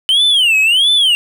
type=tone with vibrato; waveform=triangle; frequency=2995 Hz; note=F#7; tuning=20 cents sharp; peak=-7 dBFS; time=0.09-1.15 s; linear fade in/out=0 ms; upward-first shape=sine; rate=1.5 Hz; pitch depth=280 cents each way; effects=none